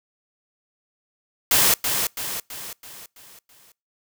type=noise with echo; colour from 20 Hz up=white; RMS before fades=-17 dBFS; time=1.51-1.74 s; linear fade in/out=2 ms; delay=330 ms; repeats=6; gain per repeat=-6 dB; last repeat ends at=3.72 s; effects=noise-tail reverb RT60 0.3 s tail -26 dB re dry